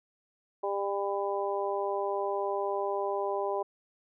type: harmonic tone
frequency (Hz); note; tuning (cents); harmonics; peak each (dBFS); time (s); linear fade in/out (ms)
199.6; G3; +32; 2 / 3 / 4 / 5; -32 / -34 / -35 / -36; 0.63-3.63; 10
effects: none